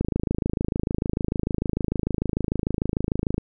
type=click train; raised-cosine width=3 ms; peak=-10 dBFS; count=91; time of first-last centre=0.01-3.381 s; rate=26.7 Hz; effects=none